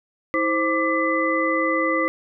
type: tone cluster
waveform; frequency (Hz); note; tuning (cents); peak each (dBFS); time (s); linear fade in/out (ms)
sine; 324.1 / 524 / 1174 / 2009; E4 / C5 / D6 / B6; -29 / +2 / -1 / +29; -24; 0.34-2.08; 0
effects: none